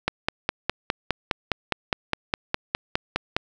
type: click train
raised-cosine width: 0.3 ms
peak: -5 dBFS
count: 17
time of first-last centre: 0.08-3.365 s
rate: 4.87 Hz
effects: none